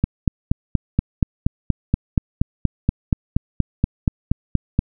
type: click train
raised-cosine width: 5 ms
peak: -3 dBFS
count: 21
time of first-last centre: 0.04-4.791 s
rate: 4.21 Hz
effects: none